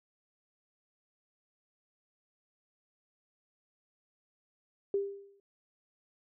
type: tone with exponential decay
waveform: sine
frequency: 398.3 Hz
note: G4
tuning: 28 cents sharp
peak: -25 dBFS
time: 4.94-5.4 s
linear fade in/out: 2 ms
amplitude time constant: 100 ms
effects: none